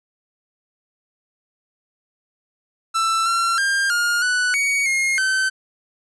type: tone with pitch steps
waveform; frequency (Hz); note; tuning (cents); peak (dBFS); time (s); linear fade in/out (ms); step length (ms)
45% pulse; 1331 / 1362 / 1599 / 1419 / 1483 / 2244 / 2143 / 1537; E6 / F6 / G6 / F6 / F#6 / C#7 / C7 / G6; +16 / -44 / +34 / +27 / +4 / +21 / +41 / -35; -17; 2.94-5.5; 20; 320
effects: resampled to 24000 Hz